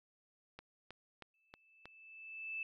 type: click train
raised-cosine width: 0.3 ms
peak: -33 dBFS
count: 5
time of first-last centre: 0.59-1.856 s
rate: 3.16 Hz
type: tone with exponential growth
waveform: sine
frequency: 2633 Hz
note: E7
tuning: 3 cents flat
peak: -37 dBFS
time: 1.34-2.63 s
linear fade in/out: 2 ms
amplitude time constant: 280 ms
effects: none